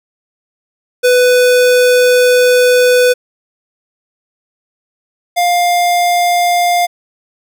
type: tone pair in turn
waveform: square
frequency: 497.3 / 703.3 Hz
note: B4 / F5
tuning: +12 / +12 cents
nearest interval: tritone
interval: 600 cents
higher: second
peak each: -7 / -10 dBFS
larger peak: first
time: 1.03-3.14 / 5.36-6.87 s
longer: first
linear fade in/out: 20 ms
effects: none